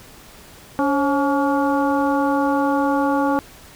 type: harmonic tone with a mistuned harmonic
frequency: 283.1 Hz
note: C#4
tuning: 37 cents sharp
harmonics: 1 / 2 / 3 / 4 / 5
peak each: -19 / -23 / -22 / -26 / -29 dBFS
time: 0.79-3.39 s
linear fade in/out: 0 ms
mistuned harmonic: 2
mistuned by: -76 cents
effects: pink hiss -44 dBFS RMS until 3.75 s